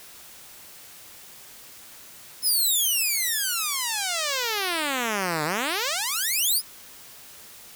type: exponential two-way sweep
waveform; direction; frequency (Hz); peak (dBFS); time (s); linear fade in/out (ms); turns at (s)
5% pulse; down then up; 5320 to 146.83 to 5320; -13; 2.42-6.62; 50; 5.44
effects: white hiss -46 dBFS RMS until 7.75 s